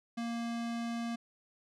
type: tone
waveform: square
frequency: 233.3 Hz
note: A#3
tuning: 2 cents sharp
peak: -35 dBFS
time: 0.17-1.16 s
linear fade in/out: 10 ms
effects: low-pass 7000 Hz 12 dB/octave